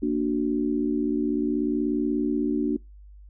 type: chord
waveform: sine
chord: Bb augmented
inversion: none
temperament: equal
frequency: 233.1 / 293.7 / 370 Hz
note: Bb3 / D4 / F#4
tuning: 0 / 0 / 0 cents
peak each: -27 / -24 / -29 dBFS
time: 0.02-2.77 s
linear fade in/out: 10 ms
effects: noise-tail reverb RT60 0.2 s tail -25 dB re dry + added 50 Hz sine -44 dBFS peak until 3.29 s